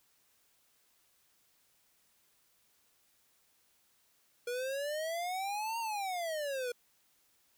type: exponential two-way sweep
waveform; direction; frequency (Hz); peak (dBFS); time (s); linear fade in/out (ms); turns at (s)
square; up then down; 477.2 to 932.3 to 477.2; -35; 4.47-6.72; 5; 5.79
effects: white hiss -71 dBFS RMS until 7.57 s